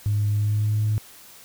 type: tone with pitch glide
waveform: sine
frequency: 103.83 to 107.06 Hz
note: G#2 to A2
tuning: 0 to -47 cents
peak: -18 dBFS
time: 0.06-0.98 s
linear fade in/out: 0 ms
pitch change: +53 cents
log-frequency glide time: 0.27-0.82 s
effects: tanh soft clip ceiling -15 dBFS + white hiss -47 dBFS RMS until 1.44 s

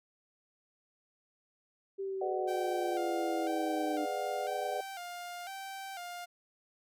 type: linear sweep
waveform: sine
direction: down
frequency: 392 to 299.9 Hz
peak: -34 dBFS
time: 1.98-4.06 s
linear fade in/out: 20 ms
type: chord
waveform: sine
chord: G# half-diminished seventh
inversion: none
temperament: just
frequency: 415.3 / 498.4 / 598 / 747.5 Hz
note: G#4 / B4 / D5 / F#5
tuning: 0 / +16 / +31 / +17 cents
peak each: -41 / -40 / -38 / -36 dBFS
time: 2.21-4.81 s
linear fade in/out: 5 ms
type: tone with vibrato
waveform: sawtooth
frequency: 740 Hz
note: F#5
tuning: in tune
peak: -37 dBFS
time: 2.47-6.26 s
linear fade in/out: 20 ms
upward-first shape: square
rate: 1 Hz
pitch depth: 84 cents each way
effects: none

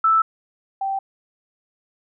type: tone pair in turn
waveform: sine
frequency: 1318.5 / 779.5 Hz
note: E6 / G5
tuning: 0 / -10 cents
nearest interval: major sixth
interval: 910 cents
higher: first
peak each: -13 / -21 dBFS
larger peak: first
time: 0.04-0.22 / 0.81-0.99 s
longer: neither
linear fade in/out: 5 ms
effects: none

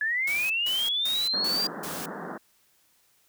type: linear sweep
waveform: sine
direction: up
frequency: 1691 to 4787 Hz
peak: -24 dBFS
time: 0.01-1.67 s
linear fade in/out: 2 ms
type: noise bursts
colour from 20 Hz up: white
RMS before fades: -37 dBFS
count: 5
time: 0.27-2.06 s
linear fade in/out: 5 ms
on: 230 ms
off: 160 ms
type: band-pass noise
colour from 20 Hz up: pink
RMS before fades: -37 dBFS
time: 1.33-2.38 s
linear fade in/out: 10 ms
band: 160 to 1800 Hz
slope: 96 dB/octave
effects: white hiss -65 dBFS RMS until 3.28 s

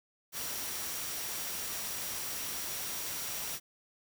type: tone in noise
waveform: sine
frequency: 5700 Hz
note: F8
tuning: 34 cents sharp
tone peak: -46 dBFS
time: 0.32-3.6 s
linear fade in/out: 50 ms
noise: white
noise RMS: -38 dBFS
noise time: 0.32-3.6 s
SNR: -11 dB
effects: none

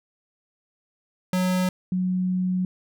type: tone pair in turn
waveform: square / sine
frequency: 183.6 / 183.6 Hz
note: F#3 / F#3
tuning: -13 / -13 cents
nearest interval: unison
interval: 0 cents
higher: neither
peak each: -21 dBFS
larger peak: neither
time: 1.33-1.69 / 1.92-2.65 s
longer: second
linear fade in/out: 2 ms
effects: none

